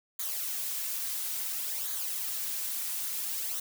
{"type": "noise with flanger", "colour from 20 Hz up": "blue", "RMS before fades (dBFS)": -34, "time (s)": [0.19, 3.6], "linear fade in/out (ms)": 5, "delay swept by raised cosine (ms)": [0.37, 4.67], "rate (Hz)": 0.58, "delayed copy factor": -0.6, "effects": []}